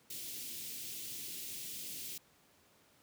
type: band-stop noise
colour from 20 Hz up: white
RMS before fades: -44 dBFS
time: 0.1-2.18 s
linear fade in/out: 5 ms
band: 410 to 2500 Hz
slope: 24 dB/octave
effects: pink hiss -67 dBFS RMS until 3.02 s + high-pass 100 Hz 12 dB/octave